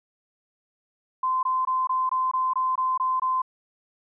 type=tone bursts; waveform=sine; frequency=1033 Hz; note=C6; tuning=22 cents flat; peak=-21 dBFS; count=10; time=1.23-3.419 s; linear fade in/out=5 ms; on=200 ms; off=21 ms; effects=none